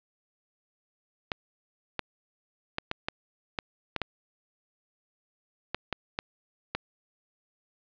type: clicks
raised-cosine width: 0.3 ms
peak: -13 dBFS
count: 12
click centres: 1.318 / 1.993 / 2.784 / 2.914 / 3.085 / 3.588 / 3.963 / 4.017 / 5.746 / 5.927 / 6.189 / 6.75 s
effects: resampled to 11025 Hz + 8-bit